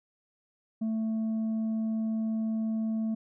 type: tone with tanh clipping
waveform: sine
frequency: 221.4 Hz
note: A3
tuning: 11 cents sharp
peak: -28 dBFS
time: 0.81-3.15 s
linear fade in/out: 10 ms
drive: 3 dB
effects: none